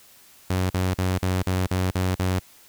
sawtooth tone bursts, 92.5 Hz, F#2, in tune, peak -17 dBFS, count 8, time 0.5-2.394 s, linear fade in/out 5 ms, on 200 ms, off 42 ms, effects white hiss -52 dBFS RMS until 2.68 s

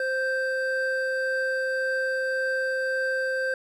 triangle tone pair together, 523.3 / 1568.1 Hz, C5 / G6, 0 / 0 cents, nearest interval octave + perfect fifth, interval 1900 cents, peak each -25 dBFS, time 0-3.54 s, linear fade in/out 2 ms, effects none

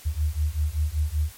sine beating tone pair, 73.42 / 78.62 Hz, D2 / D#2, 0 / +19 cents, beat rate 5.2 Hz, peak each -25 dBFS, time 0.05-1.32 s, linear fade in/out 20 ms, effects white hiss -47 dBFS RMS until 1.37 s + MP3 64 kbps

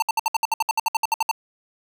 square tone bursts, 897 Hz, A5, 33 cents sharp, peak -18 dBFS, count 16, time 0-1.313 s, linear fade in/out 2 ms, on 23 ms, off 63 ms, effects none

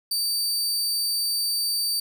sawtooth tone, 4623 Hz, D8, 28 cents flat, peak -20 dBFS, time 0.11-2 s, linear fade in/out 5 ms, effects none

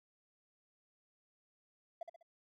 triangle tone with echo, 674 Hz, E5, 38 cents sharp, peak -35 dBFS, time 2.01-2.03 s, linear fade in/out 5 ms, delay 66 ms, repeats 3, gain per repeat -8 dB, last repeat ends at 2.228 s, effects tanh soft clip ceiling -37 dBFS

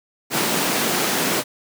pink high-pass noise, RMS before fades -21 dBFS, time 0.3-1.44 s, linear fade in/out 50 ms, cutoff 170 Hz, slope 24 dB/octave, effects none

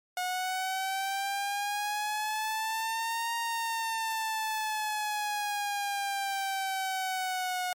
sawtooth exponential two-way sweep, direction up then down, 725 to 932.3 to 725 Hz, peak -26 dBFS, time 0.17-7.73 s, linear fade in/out 2 ms, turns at 3.35 s, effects MP3 64 kbps

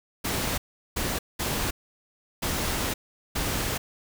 pink noise bursts at uneven times, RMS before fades -28 dBFS, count 5, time 0.24-0.58 / 0.96-1.19 / 1.39-1.71 / 2.42-2.94 / 3.35-3.78 s, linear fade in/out 10 ms, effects none

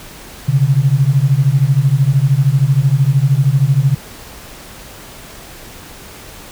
sine beating tone pair, 130.5 / 143.5 Hz, C3 / D3, -4 / -40 cents, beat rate 13 Hz, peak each -12 dBFS, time 0.48-3.95 s, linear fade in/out 10 ms, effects pink hiss -35 dBFS RMS until 6.51 s

